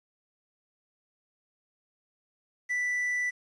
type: tone with quantisation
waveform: triangle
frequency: 1975.5 Hz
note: B6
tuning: in tune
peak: -25 dBFS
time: 2.69-3.31 s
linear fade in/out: 20 ms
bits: 9
effects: resampled to 22050 Hz